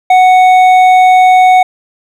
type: tone with hard clipping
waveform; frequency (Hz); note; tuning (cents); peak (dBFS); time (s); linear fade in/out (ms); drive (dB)
sine; 740; F#5; 0; -4; 0.1-1.63; 5; 7
effects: none